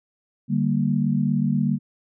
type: chord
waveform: sine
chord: G minor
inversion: second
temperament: equal with one note detuned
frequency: 148.28 / 196 / 233.1 Hz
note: D3 / G3 / Bb3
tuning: +17 / 0 / 0 cents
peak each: -23 dBFS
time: 0.48-1.79 s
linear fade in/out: 50 ms
effects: none